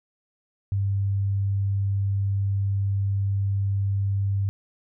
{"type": "tone", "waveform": "sine", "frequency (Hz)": 98.9, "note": "G2", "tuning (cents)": 16, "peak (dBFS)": -21, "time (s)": [0.72, 4.49], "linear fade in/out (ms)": 0, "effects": []}